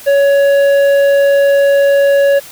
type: tone with tanh clipping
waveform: sine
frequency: 560 Hz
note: C#5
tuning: 18 cents sharp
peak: -8 dBFS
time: 0.06-2.4 s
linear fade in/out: 20 ms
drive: 9 dB
effects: white hiss -34 dBFS RMS until 2.51 s